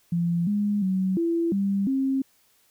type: tone with pitch steps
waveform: sine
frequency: 171.1 / 205.8 / 188.3 / 335.8 / 197.7 / 268 Hz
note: F3 / G#3 / F#3 / E4 / G3 / C4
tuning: -35 / -16 / +31 / +32 / +15 / +42 cents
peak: -21 dBFS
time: 0.12-2.22 s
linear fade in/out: 5 ms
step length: 350 ms
effects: white hiss -63 dBFS RMS until 2.7 s